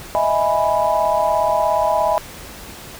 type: chord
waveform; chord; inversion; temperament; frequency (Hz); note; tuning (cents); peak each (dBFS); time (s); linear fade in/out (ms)
sine; E major seventh; third; equal; 622.3 / 659.3 / 830.6 / 987.8; D#5 / E5 / G#5 / B5; 0 / 0 / 0 / 0; -20; 0.15-2.18; 0
effects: pink hiss -36 dBFS RMS until 2.99 s